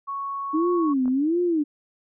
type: tone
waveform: sine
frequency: 1108.7 Hz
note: C#6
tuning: in tune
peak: -27 dBFS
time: 0.07-0.94 s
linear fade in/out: 20 ms
type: tone with vibrato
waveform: sine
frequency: 300 Hz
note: D4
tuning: 37 cents sharp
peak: -19 dBFS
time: 0.53-1.64 s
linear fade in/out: 20 ms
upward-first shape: sine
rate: 1.4 Hz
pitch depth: 290 cents each way
type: clicks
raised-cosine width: 1 ms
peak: -28 / -27 dBFS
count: 2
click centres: 1.057 / 1.08 s
effects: none